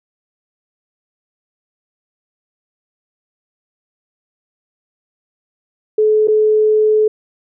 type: tone with dropouts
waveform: sine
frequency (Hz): 429.7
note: A4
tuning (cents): -41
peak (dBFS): -9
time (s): 5.98-7.08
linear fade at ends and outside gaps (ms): 5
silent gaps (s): 6.274-6.282
effects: none